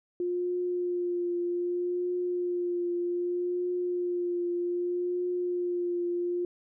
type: tone with vibrato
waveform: sine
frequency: 353.4 Hz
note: F4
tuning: 21 cents sharp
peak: -27 dBFS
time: 0.2-6.45 s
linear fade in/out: 2 ms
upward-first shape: triangle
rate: 0.64 Hz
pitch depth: 22 cents each way
effects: none